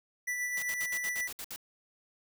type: tone with tremolo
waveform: square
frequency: 1972 Hz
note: B6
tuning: 3 cents flat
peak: -31 dBFS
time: 0.27-1.28 s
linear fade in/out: 10 ms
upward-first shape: sine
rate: 7.7 Hz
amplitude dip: 35%
type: noise bursts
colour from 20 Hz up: white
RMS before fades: -41 dBFS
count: 9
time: 0.57-1.561 s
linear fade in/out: 2 ms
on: 55 ms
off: 62 ms
effects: none